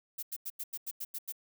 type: noise bursts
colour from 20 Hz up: violet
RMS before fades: -38 dBFS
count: 9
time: 0.18-1.324 s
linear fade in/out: 10 ms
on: 48 ms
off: 89 ms
effects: none